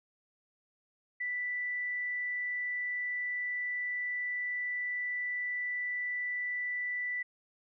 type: tone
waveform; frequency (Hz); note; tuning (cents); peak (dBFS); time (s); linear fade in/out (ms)
sine; 1975.5; B6; 0; -32; 1.2-7.23; 10
effects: none